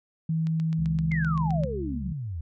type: tone with pitch glide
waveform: sine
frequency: 161.2 to 159.9 Hz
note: E3 to D#3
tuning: -38 to +48 cents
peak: -23 dBFS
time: 0.29-1.65 s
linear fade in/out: 5 ms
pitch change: -14 cents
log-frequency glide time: 1.07-1.33 s
type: click train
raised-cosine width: 0.2 ms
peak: -27 dBFS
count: 10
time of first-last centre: 0.47-1.636 s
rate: 7.72 Hz
type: harmonic tone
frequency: 69.3 Hz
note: C#2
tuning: in tune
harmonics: 1 / 2 / 3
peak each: -33 / -36 / -38 dBFS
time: 0.78-2.13 s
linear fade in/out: 10 ms
type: exponential sweep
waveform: sine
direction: down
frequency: 2178 to 75.2 Hz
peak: -30 dBFS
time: 1.11-2.41 s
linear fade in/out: 5 ms
effects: none